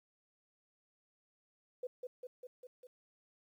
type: tone with echo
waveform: sine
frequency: 501 Hz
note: B4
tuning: 25 cents sharp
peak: -37 dBFS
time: 1.83-1.87 s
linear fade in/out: 5 ms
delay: 200 ms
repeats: 5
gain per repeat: -3 dB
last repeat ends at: 2.87 s
effects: 12-bit